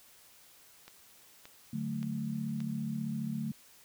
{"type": "click train", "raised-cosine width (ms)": 0.2, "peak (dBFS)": -31, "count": 4, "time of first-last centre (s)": [0.88, 2.604], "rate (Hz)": 1.74}
{"type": "chord", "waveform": "sine", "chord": "D major", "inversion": "none", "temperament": "equal", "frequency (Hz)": [146.83, 185, 220], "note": ["D3", "F#3", "A3"], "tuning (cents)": [0, 0, 0], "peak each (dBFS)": [-38, -40, -35], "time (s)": [1.73, 3.52], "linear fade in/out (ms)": 5}
{"effects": ["white hiss -59 dBFS RMS until 3.84 s"]}